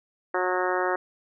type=harmonic tone with a mistuned harmonic; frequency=182.4 Hz; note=F#3; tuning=24 cents flat; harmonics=2 / 3 / 4 / 5 / 6 / 7 / 8 / 9 / 10; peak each=-28 / -30 / -31 / -32 / -33 / -33 / -34 / -35 / -35 dBFS; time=0.34-0.96 s; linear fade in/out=5 ms; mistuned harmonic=10; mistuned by=+23 cents; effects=none